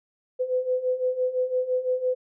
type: beating tone pair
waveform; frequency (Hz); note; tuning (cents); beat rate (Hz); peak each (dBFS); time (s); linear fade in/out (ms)
sine; 503 / 508.9; B4 / C5; +32 / -48; 5.9; -28 / -24; 0.39-2.15; 20
effects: none